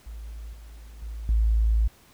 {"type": "tone with level steps", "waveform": "sine", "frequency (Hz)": 55, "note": "A1", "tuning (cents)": 0, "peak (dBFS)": [-35, -41, -32, -18], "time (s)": [0.06, 1.88], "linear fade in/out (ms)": 10, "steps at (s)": [0.53, 1.02, 1.29], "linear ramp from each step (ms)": 2, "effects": ["pink hiss -56 dBFS RMS until 2.13 s"]}